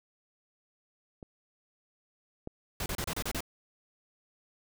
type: clicks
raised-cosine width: 2 ms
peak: -31 / -24 dBFS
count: 2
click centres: 1.228 / 2.474 s
type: noise bursts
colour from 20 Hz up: pink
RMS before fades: -34 dBFS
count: 7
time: 2.8-3.406 s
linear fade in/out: 2 ms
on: 60 ms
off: 31 ms
effects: none